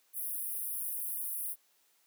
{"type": "high-pass noise", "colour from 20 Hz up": "pink", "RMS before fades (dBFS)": -37, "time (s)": [0.13, 1.56], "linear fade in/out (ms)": 50, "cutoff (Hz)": 9700, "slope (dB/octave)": 96, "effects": ["white hiss -70 dBFS RMS until 2.06 s", "high-pass 300 Hz 12 dB/octave"]}